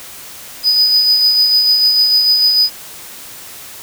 triangle tone with tremolo, 4978 Hz, D#8, in tune, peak -6 dBFS, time 0.63-2.7 s, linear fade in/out 50 ms, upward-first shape sine, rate 6.7 Hz, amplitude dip 35%, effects white hiss -33 dBFS RMS until 3.82 s

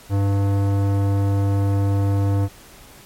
sine tone with tanh clipping, 99.3 Hz, G2, 23 cents sharp, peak -18 dBFS, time 0.09-2.49 s, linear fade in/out 50 ms, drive 18 dB, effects pink hiss -45 dBFS RMS until 3.05 s + MP3 64 kbps

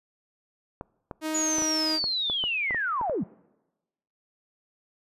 clicks, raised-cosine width 1 ms, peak -21 dBFS, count 11, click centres 0.811 / 1.112 / 1.584 / 1.621 / 2.041 / 2.299 / 2.439 / 2.708 / 2.746 / 3.013 / 3.097 s
sawtooth tone, 313.1 Hz, D#4, 11 cents sharp, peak -24 dBFS, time 1.21-2 s, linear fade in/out 50 ms
sine linear sweep, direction down, 6920 to 132.3 Hz, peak -25 dBFS, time 1.34-3.24 s, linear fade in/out 10 ms
effects noise-tail reverb RT60 1.0 s tail -23 dB re dry + resampled to 32000 Hz

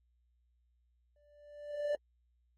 triangle tone with exponential growth, 587.3 Hz, D5, in tune, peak -27 dBFS, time 1.16-1.95 s, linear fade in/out 2 ms, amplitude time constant 170 ms, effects added 60 Hz sine -70 dBFS peak until 2.57 s + AAC 32 kbps

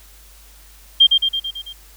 sine tone with echo, 3189 Hz, G7, 29 cents sharp, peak -6 dBFS, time 1-1.07 s, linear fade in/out 10 ms, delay 110 ms, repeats 6, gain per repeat -4 dB, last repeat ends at 1.73 s, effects added 50 Hz sine -45 dBFS peak until 1.96 s + white hiss -48 dBFS RMS until 1.96 s

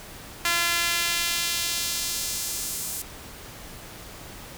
sawtooth tone with high-pass filter sweep, 342.3 Hz, F4, 35 cents flat, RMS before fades -27 dBFS, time 0.45-3.02 s, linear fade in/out 2 ms, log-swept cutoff 1600 to 8900 Hz, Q 0.9, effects pink hiss -42 dBFS RMS until 4.57 s

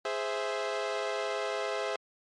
sawtooth chord, Ab augmented, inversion none, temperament equal with one note detuned, 415.3 / 521.4 / 659.3 Hz, Ab4 / C5 / E5, 0 / -6 / 0 cents, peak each -31 dBFS, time 0.05-1.96 s, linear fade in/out 2 ms, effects low-pass 5000 Hz 12 dB/octave + MP3 48 kbps

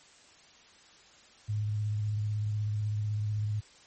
sine tone with vibrato, 105.5 Hz, G#2, 28 cents sharp, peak -28 dBFS, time 1.48-3.61 s, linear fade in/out 20 ms, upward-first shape square, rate 16 Hz, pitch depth 22 cents each way, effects white hiss -57 dBFS RMS until 3.86 s + MP3 32 kbps

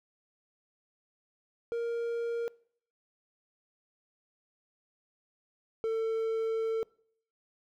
triangle tone pair in turn, 467.4 / 447.9 Hz, A#4 / A4, +5 / +31 cents, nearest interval minor second, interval 74 cents, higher first, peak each -28 / -26 dBFS, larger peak second, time 1.72-2.48 / 5.84-6.83 s, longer second, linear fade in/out 0 ms, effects noise-tail reverb RT60 0.6 s tail -24 dB re dry

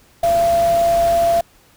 sine tone in noise, 680 Hz, F5, 46 cents flat, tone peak -12 dBFS, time 0.23-1.41 s, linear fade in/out 5 ms, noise pink, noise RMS -29 dBFS, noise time 0.23-1.41 s, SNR +14 dB, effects pink hiss -52 dBFS RMS until 1.76 s

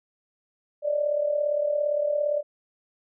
sine tone with amplitude modulation, 589 Hz, D5, 5 cents sharp, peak -19 dBFS, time 0.82-2.43 s, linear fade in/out 50 ms, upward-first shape sine, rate 37.5 Hz, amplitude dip 65%, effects none

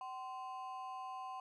triangle ring-modulated tone, 900 Hz, A5, 39 cents sharp, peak -38 dBFS, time 0.01-1.4 s, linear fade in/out 2 ms, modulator 138 Hz, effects none

